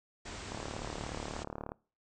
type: low-pass noise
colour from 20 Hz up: pink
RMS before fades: -44 dBFS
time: 0.25-1.44 s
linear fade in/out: 10 ms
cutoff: 8300 Hz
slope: 96 dB/octave
type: click train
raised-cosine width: 1 ms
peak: -25 dBFS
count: 45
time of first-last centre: 0.52-1.719 s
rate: 36.7 Hz
effects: noise-tail reverb RT60 0.4 s tail -25 dB re dry